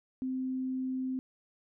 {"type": "tone", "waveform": "sine", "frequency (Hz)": 259.3, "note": "C4", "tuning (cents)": -15, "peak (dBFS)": -31, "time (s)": [0.22, 1.19], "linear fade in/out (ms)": 0, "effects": []}